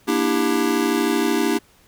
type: chord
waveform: square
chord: E half-diminished seventh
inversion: second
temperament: just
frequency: 237.3 / 296.7 / 329.6 / 395.6 Hz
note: Bb3 / D4 / E4 / G4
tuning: +31 / +18 / 0 / +16 cents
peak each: -25 / -23 / -24 / -24 dBFS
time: 0.07-1.59 s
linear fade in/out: 20 ms
effects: pink hiss -55 dBFS RMS until 1.87 s